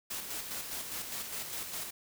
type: noise with tremolo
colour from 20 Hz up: white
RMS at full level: -38 dBFS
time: 0.1-1.91 s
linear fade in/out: 10 ms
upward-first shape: square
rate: 4.9 Hz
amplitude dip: 40%
effects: none